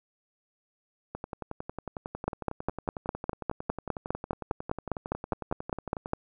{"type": "two click trains", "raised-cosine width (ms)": 1, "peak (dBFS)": [-21, -13], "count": [55, 20], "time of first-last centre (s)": [[1.15, 6.059], [2.28, 6.134]], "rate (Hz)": [11, 4.93], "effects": []}